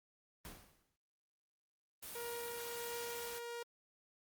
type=noise with exponential decay; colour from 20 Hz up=pink; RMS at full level=-47 dBFS; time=0.45-0.96 s; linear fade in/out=0 ms; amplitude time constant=110 ms
type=noise; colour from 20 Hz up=white; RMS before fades=-48 dBFS; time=2.02-3.39 s; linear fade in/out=10 ms
type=tone with tremolo; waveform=sawtooth; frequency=472.7 Hz; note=A#4; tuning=24 cents sharp; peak=-38 dBFS; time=2.15-3.63 s; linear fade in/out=5 ms; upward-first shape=triangle; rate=1.5 Hz; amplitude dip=30%
effects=Opus 24 kbps